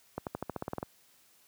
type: accelerating click train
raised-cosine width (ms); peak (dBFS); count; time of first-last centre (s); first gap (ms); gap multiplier
1; -20; 11; 0.18-0.829; 88; 0.93
effects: white hiss -64 dBFS RMS until 1.47 s + high-pass 80 Hz 12 dB/octave